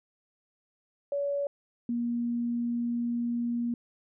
sine tone pair in turn, 567 / 237.5 Hz, C#5 / A#3, +39 / +33 cents, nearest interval octave + minor third, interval 1506 cents, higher first, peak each -27 dBFS, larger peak neither, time 1.12-1.47 / 1.89-3.74 s, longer second, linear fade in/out 2 ms, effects none

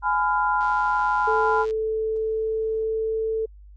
sine chord, F diminished, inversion first, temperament just, 838.1 / 1005.8 / 1396.9 Hz, Ab5 / Cb6 / F6, +16 / +31 / 0 cents, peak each -24 / -22 / -25 dBFS, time 0.02-1.66 s, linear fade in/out 50 ms
click train, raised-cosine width 0.2 ms, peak -28 dBFS, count 124, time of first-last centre 0.61-1.708 s, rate 112 Hz
sine tone with pitch glide, 438.7 to 443 Hz, A4 to A4, -5 to +12 cents, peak -22 dBFS, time 1.27-3.46 s, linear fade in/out 10 ms, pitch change +17 cents, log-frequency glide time 1.7-3.29 s
effects added 50 Hz sine -43 dBFS peak until 3.76 s + Opus 32 kbps

